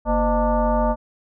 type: tone with frequency modulation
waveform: sine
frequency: 329.6 Hz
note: E4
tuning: in tune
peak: -16 dBFS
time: 0.05-0.96 s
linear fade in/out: 50 ms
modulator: 282 Hz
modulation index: 2.4
effects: none